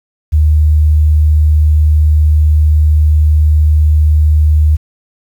sine tone, 76.3 Hz, D#2, 33 cents flat, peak -5 dBFS, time 0.32-4.77 s, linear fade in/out 20 ms, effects 7-bit

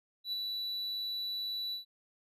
triangle tone with ADSR envelope, 3951 Hz, B7, in tune, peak -30 dBFS, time 0.24-1.85 s, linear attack 87 ms, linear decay 13 ms, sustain -3 dB, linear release 120 ms, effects resampled to 32000 Hz

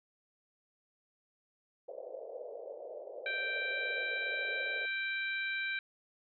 pink band-pass noise, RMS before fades -45 dBFS, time 1.88-4.86 s, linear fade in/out 5 ms, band 470 to 620 Hz, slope 48 dB/octave
harmonic tone, 783 Hz, G5, 2 cents flat, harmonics 2 / 3 / 4 / 5, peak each -36 / -37 / -50 / -44 dBFS, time 3.26-5.79 s, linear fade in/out 2 ms
effects none

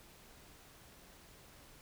silence, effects pink hiss -59 dBFS RMS until 1.81 s

